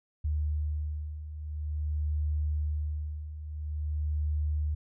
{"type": "beating tone pair", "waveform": "sine", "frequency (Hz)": [75.1, 75.58], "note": ["D2", "D#2"], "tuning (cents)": [39, -50], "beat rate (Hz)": 0.48, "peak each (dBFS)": [-35, -30], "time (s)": [0.24, 4.75], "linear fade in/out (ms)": 10, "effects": []}